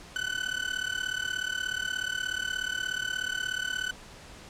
30% pulse tone with amplitude modulation, 1503 Hz, F#6, 27 cents sharp, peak -23 dBFS, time 0.16-3.91 s, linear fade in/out 0 ms, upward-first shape sine, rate 36.7 Hz, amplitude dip 90%, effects pink hiss -48 dBFS RMS until 4.49 s + low-pass 8000 Hz 12 dB/octave

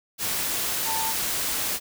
sine tone in noise, 895 Hz, A5, 29 cents sharp, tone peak -28 dBFS, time 0.84-1.14 s, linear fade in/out 50 ms, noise white, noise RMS -27 dBFS, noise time 0.18-1.8 s, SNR -4 dB, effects none

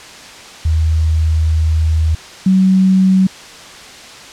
sine tone pair in turn, 79.5 / 188.74 Hz, D#2 / F#3, +38 / +35 cents, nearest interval octave + minor third, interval 1497 cents, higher second, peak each -10 / -7 dBFS, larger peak second, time 0.65-2.15 / 2.46-3.27 s, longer first, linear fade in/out 5 ms, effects white hiss -34 dBFS RMS until 4.32 s + low-pass 6000 Hz 12 dB/octave

